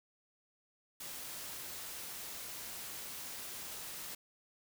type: noise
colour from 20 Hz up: white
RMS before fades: -45 dBFS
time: 1-4.15 s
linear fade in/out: 5 ms
effects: none